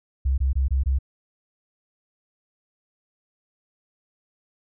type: tone bursts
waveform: sine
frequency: 66.6 Hz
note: C2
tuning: 31 cents sharp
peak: -18 dBFS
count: 5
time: 0.25-0.988 s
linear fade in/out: 10 ms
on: 130 ms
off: 22 ms
effects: none